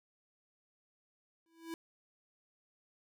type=tone with exponential growth; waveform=square; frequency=329.6 Hz; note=E4; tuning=in tune; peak=-38 dBFS; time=1.46-1.74 s; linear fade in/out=1 ms; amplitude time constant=60 ms; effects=none